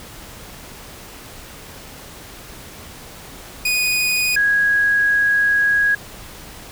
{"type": "tone pair in turn", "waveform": ["sawtooth", "sine"], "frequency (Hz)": [2478, 1653.9], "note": ["D#7", "G#6"], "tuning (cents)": [-8, -8], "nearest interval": "perfect fifth", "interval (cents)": 700, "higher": "first", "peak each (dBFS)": -13, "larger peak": "neither", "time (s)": [[3.65, 4.36], [4.36, 5.95]], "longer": "second", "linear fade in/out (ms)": 5, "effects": ["pink hiss -38 dBFS RMS until 6.71 s"]}